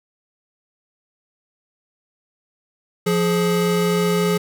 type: tone pair together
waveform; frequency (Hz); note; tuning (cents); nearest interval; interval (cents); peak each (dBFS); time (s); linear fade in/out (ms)
square; 174.61 / 420.5; F3 / G#4; 0 / +22; octave + minor third; 1522; -20; 3.06-4.38; 10
effects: none